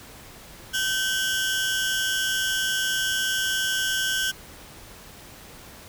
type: tone cluster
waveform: 30% pulse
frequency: 1539 / 2881 / 3338 / 5350 Hz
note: G6 / F#7 / G#7 / E8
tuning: -32 / -47 / +8 / +25 cents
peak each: -22 / -30 / -28 / -30 dBFS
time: 0.73-4.32 s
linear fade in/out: 20 ms
effects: pink hiss -45 dBFS RMS until 5.88 s